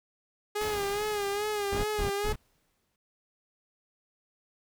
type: tone with vibrato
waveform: sawtooth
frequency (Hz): 411.9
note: G#4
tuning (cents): -14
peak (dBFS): -25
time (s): 0.55-2.33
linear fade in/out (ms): 10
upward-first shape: sine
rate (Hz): 2.4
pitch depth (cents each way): 59
type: noise with exponential decay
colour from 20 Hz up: pink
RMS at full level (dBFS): -38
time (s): 0.61-2.96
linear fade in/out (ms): 2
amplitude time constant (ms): 510
type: noise bursts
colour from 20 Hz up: brown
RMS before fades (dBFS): -32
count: 3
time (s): 1.72-2.36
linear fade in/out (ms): 10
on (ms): 120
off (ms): 140
effects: none